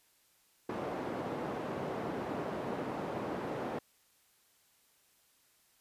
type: band-pass noise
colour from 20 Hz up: white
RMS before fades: -38 dBFS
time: 0.69-3.79 s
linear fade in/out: 5 ms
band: 150 to 640 Hz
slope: 12 dB/octave
effects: white hiss -69 dBFS RMS until 5.8 s + resampled to 32000 Hz